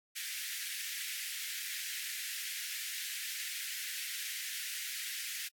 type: high-pass noise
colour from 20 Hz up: pink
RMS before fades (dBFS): -40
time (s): 0.15-5.49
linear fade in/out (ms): 20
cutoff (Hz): 1700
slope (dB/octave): 48
effects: AAC 64 kbps